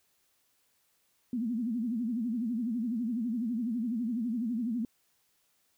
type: tone with vibrato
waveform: sine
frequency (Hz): 233.1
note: A#3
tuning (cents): 0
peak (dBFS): -29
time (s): 1.33-4.85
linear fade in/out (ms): 2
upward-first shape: sine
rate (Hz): 12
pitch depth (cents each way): 150
effects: white hiss -72 dBFS RMS until 5.77 s